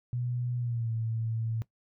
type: tone with pitch glide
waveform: sine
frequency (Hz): 122.5 to 112.98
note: B2 to A2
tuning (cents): -14 to +46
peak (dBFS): -29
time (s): 0.13-1.62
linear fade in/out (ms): 0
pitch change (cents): -140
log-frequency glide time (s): 0.57-0.92
effects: noise-tail reverb RT60 0.1 s tail -18 dB re dry